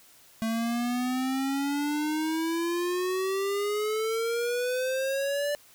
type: exponential sweep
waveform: square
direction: up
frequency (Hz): 222.3 to 587.3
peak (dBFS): -27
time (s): 0.42-5.55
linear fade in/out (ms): 0
effects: white hiss -56 dBFS RMS until 5.74 s